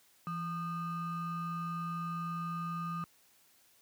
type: ring-modulated tone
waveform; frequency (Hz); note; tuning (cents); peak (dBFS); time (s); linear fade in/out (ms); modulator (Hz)
triangle; 696; F5; -6; -30; 0.27-3.04; 0; 528
effects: white hiss -66 dBFS RMS until 3.81 s + high-pass 60 Hz 12 dB/octave